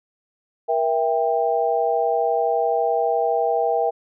sine chord, E diminished, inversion second, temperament just, 474.7 / 659.3 / 791.1 Hz, Bb4 / E5 / G5, +31 / 0 / +16 cents, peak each -22 dBFS, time 0.68-3.91 s, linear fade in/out 20 ms, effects none

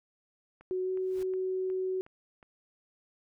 click train, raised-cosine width 0.5 ms, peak -39 dBFS, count 6, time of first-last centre 0.61-2.428 s, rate 2.75 Hz
sine tone with pitch glide, 370 to 374.1 Hz, F#4 to F#4, 0 to +19 cents, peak -29 dBFS, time 0.71-2.01 s, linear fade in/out 0 ms, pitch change +19 cents, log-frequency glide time 0.83-0.9 s
pink noise with exponential growth, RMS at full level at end -48 dBFS, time 0.96-1.23 s, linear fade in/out 2 ms, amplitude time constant 58 ms
effects none

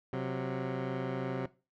15% pulse tone pair together, 130.81 / 184.74 Hz, C3 / F#3, 0 / -2 cents, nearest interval tritone, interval 598 cents, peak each -28 / -31 dBFS, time 0.13-1.46 s, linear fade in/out 2 ms, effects noise-tail reverb RT60 0.3 s tail -18 dB re dry + low-pass 2000 Hz 12 dB/octave

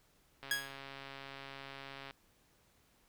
click train, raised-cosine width 0.3 ms, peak -31 dBFS, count 231, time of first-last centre 0.43-2.109 s, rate 137 Hz
sawtooth tone with exponential decay, 1656 Hz, G#6, 5 cents flat, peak -25 dBFS, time 0.51-0.79 s, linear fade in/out 2 ms, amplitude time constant 59 ms
effects pink hiss -70 dBFS RMS until 3.08 s

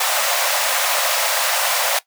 pink high-pass noise, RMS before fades -19 dBFS, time 0-1.99 s, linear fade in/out 5 ms, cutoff 530 Hz, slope 96 dB/octave, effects noise-tail reverb RT60 0.1 s tail -17 dB re dry

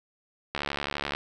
click train, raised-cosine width 0.3 ms, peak -13 dBFS, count 44, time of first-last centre 0.55-1.15 s, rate 71.7 Hz, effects none

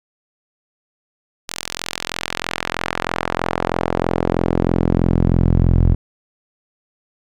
sawtooth tone with band-pass filter sweep, 43.12 Hz, F1, 21 cents flat, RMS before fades -18 dBFS, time 1.48-5.95 s, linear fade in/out 10 ms, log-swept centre 6400 to 94 Hz, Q 0.79, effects none

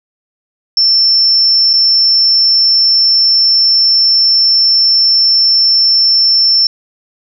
sine tone with dropouts, 5370 Hz, E8, 31 cents sharp, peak -6 dBFS, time 0.77-6.67 s, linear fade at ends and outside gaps 2 ms, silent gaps 1.732-1.736 s, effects none

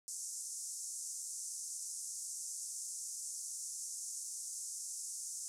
pink band-pass noise, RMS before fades -44 dBFS, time 0.08-5.48 s, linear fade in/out 0 ms, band 5900 to 10000 Hz, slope 48 dB/octave, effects none

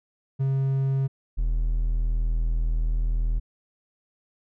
triangle tone pair in turn, 135 / 40.41 Hz, C#3 / E1, -45 / -34 cents, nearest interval octave + major sixth, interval 2089 cents, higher first, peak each -19 dBFS, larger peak neither, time 0.39-1.08 / 1.37-3.4 s, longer second, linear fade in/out 20 ms, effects none

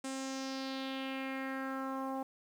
sawtooth tone with low-pass filter sweep, 266.6 Hz, C4, 33 cents sharp, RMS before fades -39 dBFS, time 0.04-2.23 s, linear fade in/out 5 ms, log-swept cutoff 8600 to 860 Hz, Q 3, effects 10-bit

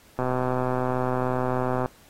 click train, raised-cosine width 1 ms, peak -12 dBFS, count 213, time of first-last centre 0.19-1.859 s, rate 127 Hz, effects pink hiss -55 dBFS RMS until 2.09 s + AAC 48 kbps

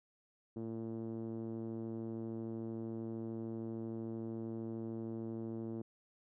5% pulse tone with low-pass filter, 113.1 Hz, A2, 48 cents sharp, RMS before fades -42 dBFS, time 0.56-5.82 s, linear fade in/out 5 ms, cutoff 300 Hz, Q 2.1, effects none

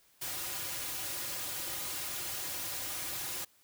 white noise with comb filter, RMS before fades -38 dBFS, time 0.21-3.45 s, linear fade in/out 10 ms, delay 4.5 ms, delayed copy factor -1, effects white hiss -66 dBFS RMS until 3.63 s

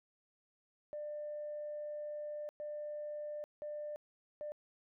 sine tone bursts at uneven times, 596 Hz, D5, 25 cents sharp, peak -39 dBFS, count 4, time 0.93-2.49 / 2.6-3.44 / 3.62-3.96 / 4.41-4.52 s, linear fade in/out 0 ms, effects tanh soft clip ceiling -35 dBFS

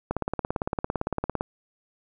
click train, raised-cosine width 1 ms, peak -12 dBFS, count 24, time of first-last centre 0.11-1.409 s, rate 17.7 Hz, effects none

